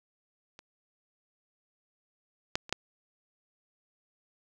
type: clicks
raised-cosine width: 0.2 ms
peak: -30 / -10 / -27 / -10 dBFS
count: 4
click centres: 0.591 / 2.555 / 2.694 / 2.726 s
effects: none